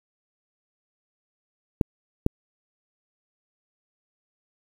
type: clicks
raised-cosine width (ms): 3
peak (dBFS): -6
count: 2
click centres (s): 1.812 / 2.264
effects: 7-bit